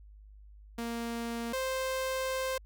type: tone pair in turn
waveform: sawtooth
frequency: 233.1 / 523.3 Hz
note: A#3 / C5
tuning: 0 / 0 cents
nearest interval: octave + major second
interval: 1400 cents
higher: second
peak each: -30 / -27 dBFS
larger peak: second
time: 0.78-1.53 / 1.53-2.58 s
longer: second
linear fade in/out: 5 ms
effects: added 51 Hz sine -50 dBFS peak until 2.65 s